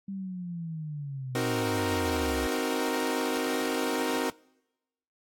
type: linear sweep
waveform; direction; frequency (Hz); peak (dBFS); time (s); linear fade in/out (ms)
sine; down; 197.9 to 62; -33; 0.08-2.47; 5
type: chord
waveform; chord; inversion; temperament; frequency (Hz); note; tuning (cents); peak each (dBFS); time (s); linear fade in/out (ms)
sawtooth; C half-diminished seventh; none; equal; 261.6 / 311.1 / 370 / 466.2; C4 / Eb4 / Gb4 / Bb4; 0 / 0 / 0 / 0; -28 / -30 / -30 / -28; 1.35-4.3; 2
effects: noise-tail reverb RT60 1.0 s tail -26 dB re dry + AAC 64 kbps